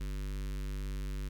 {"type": "tone with notch filter", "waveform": "square", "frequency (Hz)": 49, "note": "G1", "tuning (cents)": 0, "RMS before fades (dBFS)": -37, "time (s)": [0, 1.29], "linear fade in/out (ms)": 10, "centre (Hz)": 730, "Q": 0.75, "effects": ["12-bit"]}